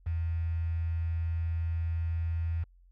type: tone with quantisation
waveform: sine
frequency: 82.9 Hz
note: E2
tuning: 10 cents sharp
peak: -28 dBFS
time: 0.06-2.64 s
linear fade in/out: 10 ms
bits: 8
effects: added 44 Hz sine -56 dBFS peak until 2.91 s + low-pass 2000 Hz 12 dB/octave